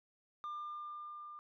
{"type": "tone with level ramp", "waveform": "sine", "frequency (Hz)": 1199, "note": "D6", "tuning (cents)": 36, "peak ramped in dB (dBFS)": [-37, -47], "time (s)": [0.44, 1.39], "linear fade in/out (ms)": 0, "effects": ["tanh soft clip ceiling -39 dBFS"]}